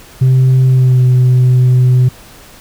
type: tone with pitch glide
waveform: sine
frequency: 130 to 126.45 Hz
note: C3 to B2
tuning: -11 to +41 cents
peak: -3 dBFS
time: 0.21-2.09 s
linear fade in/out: 10 ms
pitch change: -48 cents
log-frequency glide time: 0.69-1.03 s
effects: tanh soft clip ceiling -4 dBFS + pink hiss -38 dBFS RMS until 2.6 s